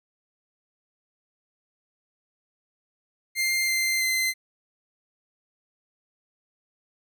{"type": "tone with pitch steps", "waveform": "sawtooth", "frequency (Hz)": [2102, 2084, 2066], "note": ["C7", "C7", "C7"], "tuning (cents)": [7, -7, -22], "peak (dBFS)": -19, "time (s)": [3.35, 4.34], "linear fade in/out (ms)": 50, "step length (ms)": 330, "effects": []}